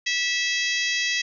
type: harmonic tone with a mistuned harmonic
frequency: 653 Hz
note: E5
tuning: 17 cents flat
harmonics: 3 / 4 / 5 / 6 / 7 / 8 / 9 / 10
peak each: -26 / -28 / -30 / -32 / -33 / -34 / -35 / -36 dBFS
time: 0.06-1.22 s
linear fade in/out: 10 ms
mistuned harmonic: 7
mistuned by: +37 cents
effects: none